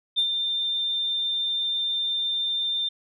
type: tone with ADSR envelope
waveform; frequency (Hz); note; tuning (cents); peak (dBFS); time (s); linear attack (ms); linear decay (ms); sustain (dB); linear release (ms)
sine; 3593; A7; +36; -17; 0.16-2.89; 26; 78; -6; 8
effects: tanh soft clip ceiling -14 dBFS